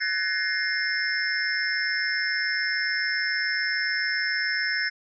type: tone cluster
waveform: sine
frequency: 1511 / 1702 / 1849 / 2108 / 5280 Hz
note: F#6 / G#6 / A#6 / C7 / E8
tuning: +36 / +42 / -15 / +12 / +2 cents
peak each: -30 / -29 / -32 / -30 / -30 dBFS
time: 0-4.9 s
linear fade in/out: 20 ms
effects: none